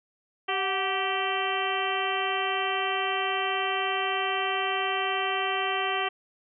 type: harmonic tone with a mistuned harmonic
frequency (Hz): 388.4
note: G4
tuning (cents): -16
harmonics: 1 / 2 / 3 / 4 / 5 / 6 / 7 / 8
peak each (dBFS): -33 / -31 / -32 / -37 / -34 / -37 / -34 / -34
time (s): 0.48-6.09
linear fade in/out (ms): 10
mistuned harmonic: 2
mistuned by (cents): -70
effects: none